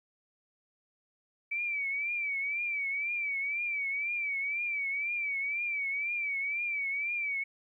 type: tone with vibrato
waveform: sine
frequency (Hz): 2300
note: D7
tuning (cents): -37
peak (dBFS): -30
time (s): 1.51-7.44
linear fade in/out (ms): 10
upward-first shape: triangle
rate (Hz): 2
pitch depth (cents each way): 100
effects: 12-bit